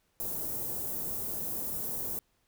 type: band-stop noise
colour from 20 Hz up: white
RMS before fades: -35 dBFS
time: 0.2-2.19 s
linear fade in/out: 0 ms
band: 520 to 14000 Hz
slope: 12 dB/octave
effects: pink hiss -73 dBFS RMS until 2.47 s